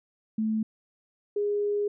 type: tone pair in turn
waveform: sine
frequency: 218.6 / 411.5 Hz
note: A3 / G#4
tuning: -11 / -16 cents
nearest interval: major seventh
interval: 1095 cents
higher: second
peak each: -24 dBFS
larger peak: neither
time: 0.38-0.63 / 1.36-1.88 s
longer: second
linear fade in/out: 5 ms
effects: none